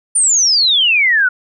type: exponential sweep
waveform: sine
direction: down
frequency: 9340 to 1431 Hz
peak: -9 dBFS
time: 0.15-1.29 s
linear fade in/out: 10 ms
effects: none